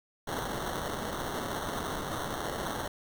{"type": "noise with sample-and-hold", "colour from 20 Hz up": "white", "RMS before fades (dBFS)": -35, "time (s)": [0.27, 2.88], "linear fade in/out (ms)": 5, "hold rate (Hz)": 2450, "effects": []}